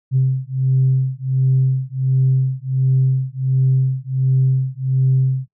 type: beating tone pair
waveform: sine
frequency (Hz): 130.81 / 132.21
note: C3 / C3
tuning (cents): 0 / +18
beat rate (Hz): 1.4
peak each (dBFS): -16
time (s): 0.11-5.48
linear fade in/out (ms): 50
effects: noise-tail reverb RT60 0.1 s tail -21 dB re dry + tanh soft clip ceiling -7 dBFS